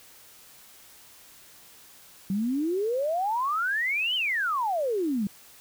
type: exponential two-way sweep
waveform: sine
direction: up then down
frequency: 186.4 to 3136 to 190.3 Hz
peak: -24 dBFS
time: 2.3-5.27 s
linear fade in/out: 2 ms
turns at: 4.15 s
effects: white hiss -52 dBFS RMS until 5.6 s